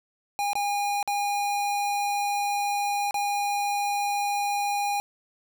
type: tone with dropouts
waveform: square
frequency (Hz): 814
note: G#5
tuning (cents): -35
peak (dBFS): -25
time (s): 0.39-5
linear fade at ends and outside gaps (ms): 0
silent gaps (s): 0.532-0.554 / 1.028-1.076 / 3.109-3.143
effects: none